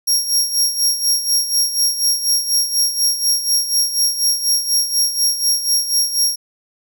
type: tone with tremolo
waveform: 25% pulse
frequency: 5588 Hz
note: F8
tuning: in tune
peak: -7 dBFS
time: 0.07-6.36 s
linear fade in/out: 10 ms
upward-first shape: sine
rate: 4.1 Hz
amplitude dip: 70%
effects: none